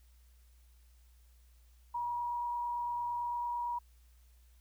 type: tone with frequency modulation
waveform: sine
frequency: 959 Hz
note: A#5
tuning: 49 cents sharp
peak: -33 dBFS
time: 1.94-3.79 s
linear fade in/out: 10 ms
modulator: 28.9 Hz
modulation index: 0.45
effects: added 60 Hz sine -59 dBFS peak until 4.6 s + white hiss -72 dBFS RMS until 4.6 s